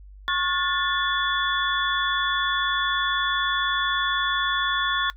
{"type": "tone cluster", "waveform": "sine", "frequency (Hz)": [1093, 1433, 1759, 3438], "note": ["C#6", "F6", "A6", "A7"], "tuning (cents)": [-25, 44, -1, -41], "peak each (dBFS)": -27, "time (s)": [0.28, 5.1], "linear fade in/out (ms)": 0, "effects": ["noise-tail reverb RT60 0.1 s tail -19 dB re dry", "added 49 Hz sine -42 dBFS peak until 5.16 s"]}